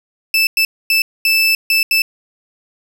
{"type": "tone bursts at uneven times", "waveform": "30% pulse", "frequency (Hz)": 2637, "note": "E7", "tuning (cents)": 0, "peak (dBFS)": -8, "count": 6, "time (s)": [[0.34, 0.47], [0.57, 0.65], [0.9, 1.02], [1.25, 1.55], [1.7, 1.83], [1.91, 2.02]], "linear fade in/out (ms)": 2, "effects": []}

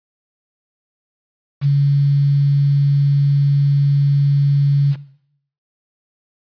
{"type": "tone with quantisation", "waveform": "sine", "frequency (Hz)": 141.4, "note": "C#3", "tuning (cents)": 35, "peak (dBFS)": -10, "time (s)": [1.61, 4.96], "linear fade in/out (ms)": 50, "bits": 6, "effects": ["noise-tail reverb RT60 0.7 s tail -17 dB re dry", "resampled to 11025 Hz"]}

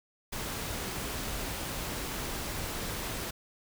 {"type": "noise", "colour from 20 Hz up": "pink", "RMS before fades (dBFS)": -36, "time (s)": [0.32, 3.31], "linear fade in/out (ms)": 10, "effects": []}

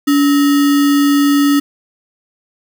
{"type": "tone with sample-and-hold", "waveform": "sine", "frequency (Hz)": 285.3, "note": "C#4", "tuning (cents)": 50, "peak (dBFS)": -8, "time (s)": [0.07, 1.6], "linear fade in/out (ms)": 10, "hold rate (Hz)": 1575, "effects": []}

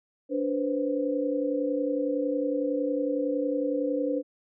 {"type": "tone cluster", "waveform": "sine", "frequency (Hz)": [289.6, 492.1, 523], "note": ["D4", "B4", "C5"], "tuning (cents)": [-24, -6, -1], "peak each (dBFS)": [-28, -30, -30], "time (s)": [0.29, 4.23], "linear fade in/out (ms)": 50, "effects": []}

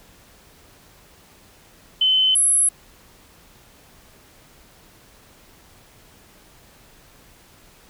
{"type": "tone pair in turn", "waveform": "sine", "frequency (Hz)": [3051, 10873], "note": ["G7", "F9"], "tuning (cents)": [-48, -47], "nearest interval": "octave + minor seventh", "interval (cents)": 2201, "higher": "second", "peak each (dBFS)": -14, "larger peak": "neither", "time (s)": [[2.01, 2.35], [2.35, 2.69]], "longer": "neither", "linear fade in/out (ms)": 5, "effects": ["pink hiss -51 dBFS RMS until 7.89 s"]}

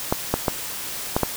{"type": "clicks", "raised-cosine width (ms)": 1, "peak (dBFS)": -4, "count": 5, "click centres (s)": [0.125, 0.34, 0.482, 1.165, 1.233], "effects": ["white hiss -31 dBFS RMS until 1.36 s"]}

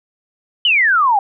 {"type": "exponential sweep", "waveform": "sine", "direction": "down", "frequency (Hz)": [3076, 773], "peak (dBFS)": -10, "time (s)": [0.65, 1.19], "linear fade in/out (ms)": 2, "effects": []}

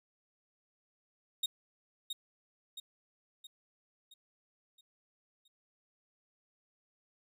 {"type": "tone with echo", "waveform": "40% pulse", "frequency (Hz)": 3729, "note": "A#7", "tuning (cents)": 0, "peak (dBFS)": -29, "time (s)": [1.43, 1.46], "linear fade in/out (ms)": 5, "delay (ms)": 670, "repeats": 6, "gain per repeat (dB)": -6, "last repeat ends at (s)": 5.48, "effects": []}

